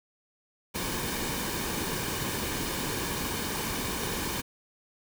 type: noise with comb filter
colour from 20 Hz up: pink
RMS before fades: -32 dBFS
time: 0.74-4.42 s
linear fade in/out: 20 ms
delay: 1.5 ms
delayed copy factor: -0.5
effects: none